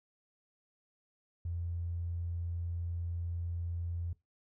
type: tone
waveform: triangle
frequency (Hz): 85.6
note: F2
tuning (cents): -34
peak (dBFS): -30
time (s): 1.45-4.13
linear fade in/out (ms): 5
effects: noise-tail reverb RT60 0.2 s tail -23 dB re dry + tanh soft clip ceiling -32 dBFS